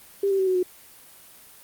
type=tone with pitch steps; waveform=sine; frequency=397.5 / 388.6 / 380 / 371.5 / 363.2 Hz; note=G4 / G4 / F#4 / F#4 / F#4; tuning=+24 / -15 / +46 / +7 / -32 cents; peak=-19 dBFS; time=0.23-0.63 s; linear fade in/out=5 ms; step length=80 ms; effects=white hiss -49 dBFS RMS until 1.63 s + Opus 32 kbps